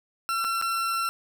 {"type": "tone with dropouts", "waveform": "40% pulse", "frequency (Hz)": 1353, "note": "E6", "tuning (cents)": 45, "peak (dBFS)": -24, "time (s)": [0.29, 1.09], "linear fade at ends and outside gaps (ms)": 0, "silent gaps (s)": [[0.443, 0.447], [0.614, 0.623]], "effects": []}